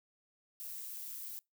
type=noise with amplitude modulation; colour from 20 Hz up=violet; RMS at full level=-43 dBFS; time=0.6-1.39 s; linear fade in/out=0 ms; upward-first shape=sine; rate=122 Hz; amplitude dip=30%; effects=noise-tail reverb RT60 0.2 s tail -25 dB re dry